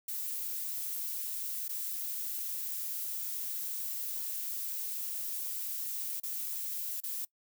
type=noise with dropouts; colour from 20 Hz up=violet; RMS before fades=-37 dBFS; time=0.08-7.25 s; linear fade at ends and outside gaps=5 ms; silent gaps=1.682-1.691 / 6.2-6.233 / 7.004-7.035 s; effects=noise-tail reverb RT60 0.1 s tail -22 dB re dry